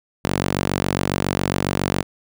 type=tone with high-pass filter; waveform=sawtooth; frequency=47.28 Hz; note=F#1; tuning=38 cents sharp; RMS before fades=-22 dBFS; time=0.24-2.03 s; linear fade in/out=10 ms; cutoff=150 Hz; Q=0.77; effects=none